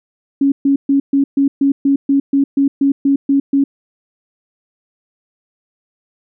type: tone bursts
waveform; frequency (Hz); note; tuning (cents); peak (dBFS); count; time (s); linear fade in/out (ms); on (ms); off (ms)
sine; 277.2; C#4; 0; -9; 14; 0.41-3.64; 5; 110; 130
effects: none